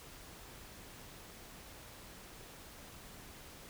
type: silence
effects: pink hiss -53 dBFS RMS until 3.69 s